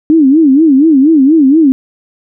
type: tone with vibrato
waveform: sine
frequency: 293.2 Hz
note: D4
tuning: 3 cents flat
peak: -3 dBFS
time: 0.1-1.72 s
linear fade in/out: 0 ms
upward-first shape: sine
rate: 4.2 Hz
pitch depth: 200 cents each way
effects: none